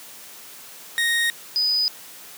30% pulse / sine tone pair in turn, 1864.7 / 4978 Hz, A#6 / D#8, 0 / 0 cents, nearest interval octave + perfect fourth, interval 1700 cents, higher second, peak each -16 / -18 dBFS, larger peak first, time 0.98-1.3 / 1.56-1.88 s, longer neither, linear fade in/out 0 ms, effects white hiss -42 dBFS RMS until 2.37 s + high-pass 150 Hz 12 dB/octave

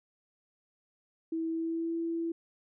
sine tone with pitch glide, 325.9 to 332.7 Hz, E4 to E4, -20 to +16 cents, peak -30 dBFS, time 1.32-2.32 s, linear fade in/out 5 ms, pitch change +36 cents, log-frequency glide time 1.49-1.96 s, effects none

